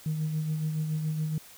sine tone with tremolo, 155.56 Hz, D#3, in tune, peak -24 dBFS, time 0.06-1.38 s, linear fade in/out 2 ms, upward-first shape sine, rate 7.1 Hz, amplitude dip 45%, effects tanh soft clip ceiling -23 dBFS + white hiss -51 dBFS RMS until 1.57 s

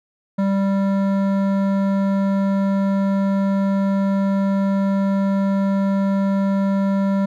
sine tone with hard clipping, 196 Hz, G3, in tune, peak -18 dBFS, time 0.38-7.26 s, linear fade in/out 10 ms, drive 13 dB, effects none

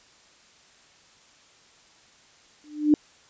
sine tone with exponential growth, 299.5 Hz, D4, 34 cents sharp, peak -11 dBFS, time 2.64-2.94 s, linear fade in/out 1 ms, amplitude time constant 64 ms, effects white hiss -56 dBFS RMS until 3.29 s + resampled to 16000 Hz

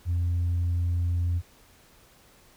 sine tone, 86.8 Hz, F2, 10 cents flat, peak -21 dBFS, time 0.05-1.42 s, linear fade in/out 50 ms, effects tanh soft clip ceiling -21 dBFS + pink hiss -57 dBFS RMS until 2.56 s

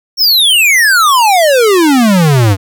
square exponential sweep, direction down, 5588 to 92.5 Hz, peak -6 dBFS, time 0.17-2.57 s, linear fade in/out 50 ms, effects none

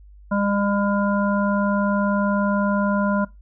harmonic tone, 201.9 Hz, G#3, 49 cents flat, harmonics 1 / 3 / 5 / 7, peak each -20 / -25 / -27 / -28 dBFS, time 0.31-3.25 s, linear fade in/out 10 ms, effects noise-tail reverb RT60 0.2 s tail -20 dB re dry + added 50 Hz sine -43 dBFS peak until 3.41 s

